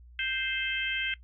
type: harmonic tone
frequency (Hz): 523.3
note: C5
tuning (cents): 0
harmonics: 3 / 4 / 5 / 6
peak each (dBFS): -34 / -34 / -34 / -34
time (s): 0.19-1.14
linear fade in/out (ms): 2
effects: noise-tail reverb RT60 0.1 s tail -18 dB re dry + added 60 Hz sine -49 dBFS peak until 1.23 s